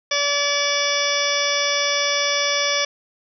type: harmonic tone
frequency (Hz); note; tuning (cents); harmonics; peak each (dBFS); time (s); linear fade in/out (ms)
575; D5; -37; 1 / 2 / 3 / 4 / 5 / 6 / 8 / 9 / 10; -25 / -28 / -28 / -25 / -31 / -25 / -31 / -27 / -27; 0.11-2.85; 5
effects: none